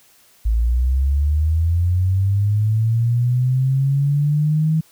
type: linear sweep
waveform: sine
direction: up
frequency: 53.5 to 160 Hz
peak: -14 dBFS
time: 0.45-4.81 s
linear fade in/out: 10 ms
effects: white hiss -53 dBFS RMS until 4.91 s